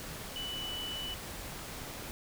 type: tone in noise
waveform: sine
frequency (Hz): 2972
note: F#7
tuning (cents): +7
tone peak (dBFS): -37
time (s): 0.36-1.14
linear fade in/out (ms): 0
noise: pink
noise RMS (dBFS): -43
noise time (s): 0-2.11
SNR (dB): +3
effects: none